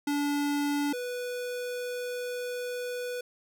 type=tone pair in turn; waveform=square; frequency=288.5 / 492.7 Hz; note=D4 / B4; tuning=-31 / -4 cents; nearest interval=major sixth; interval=927 cents; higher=second; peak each=-27 / -33 dBFS; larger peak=first; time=0.07-0.93 / 0.93-3.21 s; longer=second; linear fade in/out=5 ms; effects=none